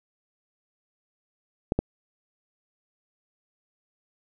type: clicks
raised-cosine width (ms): 2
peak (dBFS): -9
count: 2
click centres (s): 1.721 / 1.79
effects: none